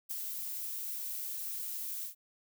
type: noise with ADSR envelope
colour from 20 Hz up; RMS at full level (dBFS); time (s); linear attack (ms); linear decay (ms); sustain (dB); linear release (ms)
violet; -35; 0.09-2.15; 24; 5; -4; 110
effects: none